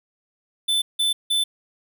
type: tone bursts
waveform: square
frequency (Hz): 3520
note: A7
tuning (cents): 0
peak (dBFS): -19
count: 3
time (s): 0.68-1.44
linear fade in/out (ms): 10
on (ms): 140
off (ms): 170
effects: none